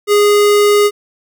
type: tone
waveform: square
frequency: 412.8 Hz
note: G#4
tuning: 10 cents flat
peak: -8 dBFS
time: 0.07-0.91 s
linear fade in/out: 50 ms
effects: none